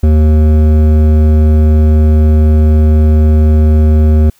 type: tone with hard clipping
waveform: sine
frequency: 77 Hz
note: D#2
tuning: 17 cents flat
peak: -6 dBFS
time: 0.03-4.3 s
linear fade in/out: 5 ms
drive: 12 dB
effects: white hiss -50 dBFS RMS until 4.39 s